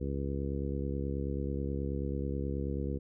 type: harmonic tone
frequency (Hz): 69.3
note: C#2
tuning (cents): 0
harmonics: 1 / 2 / 3 / 4 / 5 / 6 / 7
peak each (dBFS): -35 / -38 / -40 / -41 / -42 / -43 / -43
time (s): 0-2.99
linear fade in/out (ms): 20
effects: none